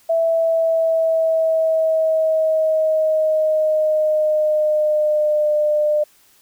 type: tone with pitch glide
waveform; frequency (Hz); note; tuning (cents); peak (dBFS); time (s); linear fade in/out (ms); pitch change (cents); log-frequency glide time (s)
sine; 659.3 to 601.1; E5 to D5; 0 to +40; -14; 0.09-6.04; 10; -160; 0.2-5.55
effects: white hiss -54 dBFS RMS until 6.41 s